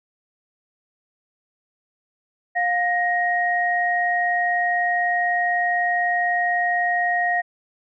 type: tone pair together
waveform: sine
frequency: 708 / 1876 Hz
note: F5 / A#6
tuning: +23 / +11 cents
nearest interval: octave + perfect fourth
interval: 1688 cents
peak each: -21 dBFS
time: 2.55-7.42 s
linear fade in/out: 20 ms
effects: none